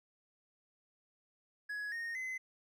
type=tone with pitch steps; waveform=triangle; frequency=1678 / 1851.1 / 2042 Hz; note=G#6 / A#6 / C7; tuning=+17 / -13 / -43 cents; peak=-36 dBFS; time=1.69-2.38 s; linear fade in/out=10 ms; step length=230 ms; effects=none